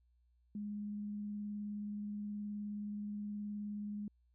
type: tone with vibrato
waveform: sine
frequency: 207.2 Hz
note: G#3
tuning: 4 cents flat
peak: -39 dBFS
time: 0.55-4.08 s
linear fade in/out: 2 ms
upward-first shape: triangle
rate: 19 Hz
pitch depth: 13 cents each way
effects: added 60 Hz sine -69 dBFS peak until 4.34 s